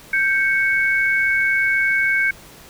sine tone pair together, 1568 / 2217 Hz, G6 / C#7, 0 / 0 cents, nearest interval tritone, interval 600 cents, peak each -18 dBFS, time 0.13-2.31 s, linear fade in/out 5 ms, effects pink hiss -43 dBFS RMS until 2.69 s

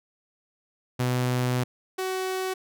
sawtooth tone pair in turn, 125.2 / 375.2 Hz, B2 / F#4, +24 / +24 cents, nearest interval octave + perfect fifth, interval 1900 cents, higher second, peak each -19 / -23 dBFS, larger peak first, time 0.99-1.64 / 1.98-2.54 s, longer first, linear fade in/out 10 ms, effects none

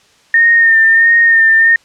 sine tone with vibrato, 1826 Hz, A#6, 36 cents flat, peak -5 dBFS, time 0.34-1.76 s, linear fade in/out 2 ms, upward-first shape sine, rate 1.5 Hz, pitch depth 30 cents each way, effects white hiss -49 dBFS RMS until 1.84 s + low-pass 6000 Hz 12 dB/octave

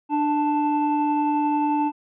triangle tone pair together, 297.1 / 880 Hz, D4 / A5, +20 / 0 cents, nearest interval octave + perfect fifth, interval 1880 cents, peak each -20 dBFS, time 0.09-1.92 s, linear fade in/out 50 ms, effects resampled to 8000 Hz

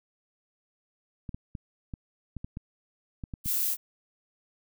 clicks, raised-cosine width 5 ms, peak -24 dBFS, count 10, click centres 1.292 / 1.345 / 1.552 / 1.938 / 2.367 / 2.445 / 2.571 / 3.238 / 3.338 / 3.46 s
violet noise, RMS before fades -28 dBFS, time 3.44-3.77 s, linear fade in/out 50 ms
effects none

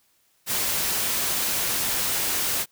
white noise, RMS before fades -25 dBFS, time 0.46-2.66 s, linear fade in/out 50 ms, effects white hiss -65 dBFS RMS until 2.71 s

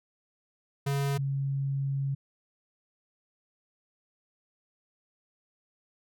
square / sine tone pair in turn, 139.8 / 137.56 Hz, C#3 / C#3, +15 / -13 cents, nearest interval unison, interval 28 cents, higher first, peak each -27 dBFS, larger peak neither, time 0.86-1.18 / 1.18-2.15 s, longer second, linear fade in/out 10 ms, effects none

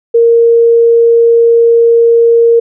sine tone, 464.8 Hz, A#4, 5 cents flat, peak -3 dBFS, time 0.14-2.6 s, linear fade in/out 10 ms, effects none

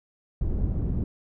pink low-pass noise, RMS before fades -26 dBFS, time 0.41-1.04 s, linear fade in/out 2 ms, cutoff 200 Hz, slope 12 dB/octave, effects none

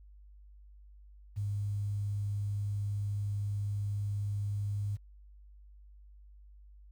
sine tone with quantisation, 101.9 Hz, G#2, 32 cents flat, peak -31 dBFS, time 1.36-4.97 s, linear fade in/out 20 ms, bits 10, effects added 50 Hz sine -52 dBFS peak until 6.91 s

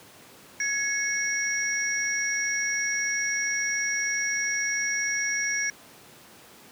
sine tone cluster, 1678 / 2193 / 5690 Hz, G#6 / C#7 / F8, +17 / -19 / +31 cents, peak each -29 dBFS, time 0.6-5.7 s, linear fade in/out 2 ms, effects pink hiss -50 dBFS RMS until 6.71 s + high-pass 150 Hz 12 dB/octave

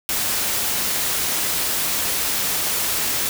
white noise, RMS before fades -22 dBFS, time 0.09-3.29 s, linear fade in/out 0 ms, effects none

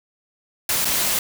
white noise with dropouts, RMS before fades -21 dBFS, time 0.69-1.19 s, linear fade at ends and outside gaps 2 ms, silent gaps 0.847-0.853 s, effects none

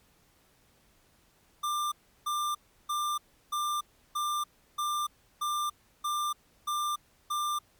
square tone bursts, 1191 Hz, D6, 24 cents sharp, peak -29 dBFS, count 10, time 1.63-7.59 s, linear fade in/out 10 ms, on 290 ms, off 340 ms, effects pink hiss -65 dBFS RMS until 7.79 s + MP3 96 kbps

